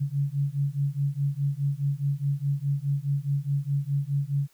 sine beating tone pair, 138.59 / 143.39 Hz, C#3 / D3, 0 / -41 cents, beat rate 4.8 Hz, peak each -27 dBFS, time 0-4.48 s, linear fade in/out 20 ms, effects white hiss -63 dBFS RMS until 4.53 s

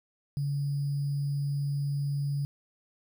sine tone with sample-and-hold, 142.1 Hz, C#3, 43 cents sharp, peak -27 dBFS, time 0.37-2.45 s, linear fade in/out 0 ms, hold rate 4900 Hz, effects none

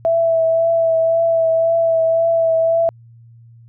sine tone with vibrato, 659.3 Hz, E5, in tune, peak -12 dBFS, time 0.05-2.89 s, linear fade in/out 0 ms, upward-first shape triangle, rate 1.9 Hz, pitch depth 23 cents each way, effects added 116 Hz sine -41 dBFS peak until 3.68 s

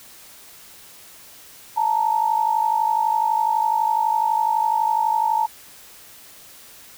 sine tone pair together, 874 / 926 Hz, A5 / A#5, -12 / -12 cents, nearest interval minor second, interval 100 cents, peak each -19 / -21 dBFS, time 1.76-5.47 s, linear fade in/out 20 ms, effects white hiss -45 dBFS RMS until 6.97 s

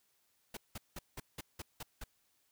pink noise bursts, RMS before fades -44 dBFS, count 8, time 0.54-2.04 s, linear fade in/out 5 ms, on 30 ms, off 180 ms, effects white hiss -75 dBFS RMS until 2.51 s

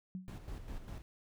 sine tone with exponential decay, 185.6 Hz, F#3, 6 cents sharp, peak -36 dBFS, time 0.15-0.38 s, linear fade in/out 0 ms, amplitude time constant 49 ms
brown noise with tremolo, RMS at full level -43 dBFS, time 0.28-1.02 s, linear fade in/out 0 ms, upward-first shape square, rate 5 Hz, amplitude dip 55%
effects none

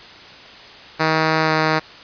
5% pulse tone with pitch glide, 158.5 to 157.13 Hz, D#3 to D#3, +32 to +17 cents, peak -4 dBFS, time 0.99-1.8 s, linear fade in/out 20 ms, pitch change -15 cents, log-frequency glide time 1.44-1.51 s, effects white hiss -40 dBFS RMS until 2.03 s + resampled to 11025 Hz

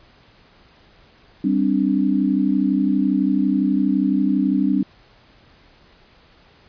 sine chord, G suspended fourth, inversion none, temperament equal, 196 / 261.6 / 293.7 Hz, G3 / C4 / D4, 0 / 0 / 0 cents, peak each -20 dBFS, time 1.44-4.83 s, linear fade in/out 5 ms, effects pink hiss -52 dBFS RMS until 6.68 s + resampled to 11025 Hz

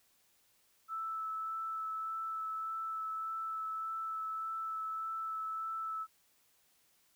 sine tone with vibrato, 1314 Hz, E6, 6 cents flat, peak -36 dBFS, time 0.88-6.07 s, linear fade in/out 50 ms, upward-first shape sine, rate 1.7 Hz, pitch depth 10 cents each way, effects white hiss -71 dBFS RMS until 7.15 s

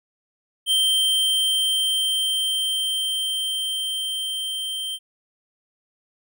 square tone with level ramp, 3136 Hz, G7, in tune, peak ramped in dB -17 to -27 dBFS, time 0.66-4.99 s, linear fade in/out 50 ms, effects none

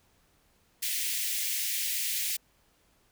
white high-pass noise, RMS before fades -31 dBFS, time 0.82-2.37 s, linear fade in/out 10 ms, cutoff 1900 Hz, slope 48 dB/octave, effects pink hiss -67 dBFS RMS until 3.11 s

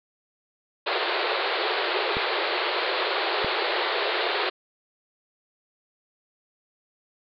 pink band-pass noise, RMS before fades -26 dBFS, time 0.86-4.5 s, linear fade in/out 10 ms, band 350 to 4500 Hz, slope 96 dB/octave
clicks, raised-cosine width 2 ms, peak -17 dBFS, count 2, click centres 2.169 / 3.446 s
effects none

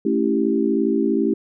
sine chord, A dominant seventh, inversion none, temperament equal, 220 / 277.2 / 329.6 / 392 Hz, A3 / C#4 / E4 / G4, 0 / 0 / 0 / 0 cents, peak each -22 dBFS, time 0.05-1.34 s, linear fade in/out 5 ms, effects none

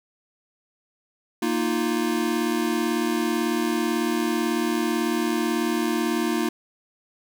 square chord, Bb suspended fourth, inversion none, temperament equal, 233.1 / 311.1 / 349.2 Hz, Bb3 / Eb4 / F4, 0 / 0 / 0 cents, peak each -27 dBFS, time 1.42-6.49 s, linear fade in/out 5 ms, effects none

